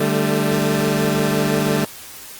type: chord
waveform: 20% pulse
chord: D suspended fourth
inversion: none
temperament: equal with one note detuned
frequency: 148.62 / 196 / 220 Hz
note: D3 / G3 / A3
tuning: +21 / 0 / 0 cents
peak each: -16 dBFS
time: 0-1.85 s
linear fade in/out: 5 ms
effects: white hiss -37 dBFS RMS until 2.39 s + Opus 32 kbps